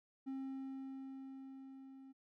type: tone with level ramp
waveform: triangle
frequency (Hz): 267.4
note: C4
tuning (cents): +38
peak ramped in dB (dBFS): -38 to -52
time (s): 0.26-2.13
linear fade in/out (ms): 20
effects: none